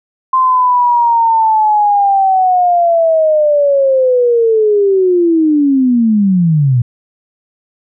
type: linear sweep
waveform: sine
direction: down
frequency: 1046.5 to 116.54 Hz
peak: -7 dBFS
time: 0.33-6.82 s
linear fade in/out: 5 ms
effects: none